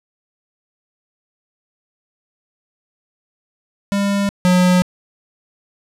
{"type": "tone pair in turn", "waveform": "square", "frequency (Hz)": [200, 181.04], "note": ["G3", "F#3"], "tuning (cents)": [35, -37], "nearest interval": "major second", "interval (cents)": 172, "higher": "first", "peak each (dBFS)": [-16, -11], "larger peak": "second", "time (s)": [[3.92, 4.29], [4.45, 4.82]], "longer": "neither", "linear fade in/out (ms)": 0, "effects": ["low-pass 11000 Hz 12 dB/octave"]}